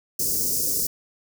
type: band-stop noise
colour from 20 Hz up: white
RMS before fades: -24 dBFS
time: 0.19-0.87 s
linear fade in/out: 5 ms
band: 510 to 5000 Hz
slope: 48 dB/octave
effects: none